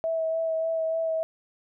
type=tone with vibrato; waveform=sine; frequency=649 Hz; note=E5; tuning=27 cents flat; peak=-24 dBFS; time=0.04-1.23 s; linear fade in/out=0 ms; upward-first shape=sine; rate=3.4 Hz; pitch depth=16 cents each way; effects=none